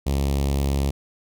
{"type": "tone with notch filter", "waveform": "sawtooth", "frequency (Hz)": 69.3, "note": "C#2", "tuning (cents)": 0, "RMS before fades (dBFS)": -22, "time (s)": [0.06, 0.91], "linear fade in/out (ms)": 10, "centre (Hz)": 1500, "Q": 0.8, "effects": []}